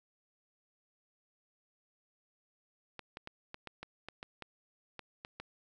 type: clicks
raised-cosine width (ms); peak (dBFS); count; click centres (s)
0.3; -27; 12; 2.993 / 3.171 / 3.274 / 3.544 / 3.673 / 3.83 / 4.086 / 4.229 / 4.423 / 4.993 / 5.249 / 5.4
effects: none